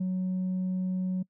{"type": "tone with tanh clipping", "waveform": "triangle", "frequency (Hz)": 185, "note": "F#3", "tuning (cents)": 0, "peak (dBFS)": -27, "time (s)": [0, 1.23], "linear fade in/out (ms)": 10, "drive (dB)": 6, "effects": ["noise-tail reverb RT60 0.1 s tail -23 dB re dry"]}